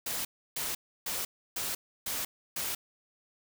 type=noise bursts; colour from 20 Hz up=white; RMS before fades=-34 dBFS; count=6; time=0.06-2.75 s; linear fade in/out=5 ms; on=190 ms; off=310 ms; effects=none